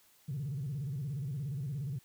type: tone with vibrato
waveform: sine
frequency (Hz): 138.59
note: C#3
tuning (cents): 0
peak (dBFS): -33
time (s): 0.28-1.99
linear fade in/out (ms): 10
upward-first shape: square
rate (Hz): 17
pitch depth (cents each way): 160
effects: tanh soft clip ceiling -31 dBFS + white hiss -65 dBFS RMS until 2.04 s